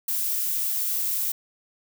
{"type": "noise", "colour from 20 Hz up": "violet", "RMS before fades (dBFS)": -26, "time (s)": [0.08, 1.32], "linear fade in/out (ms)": 5, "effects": []}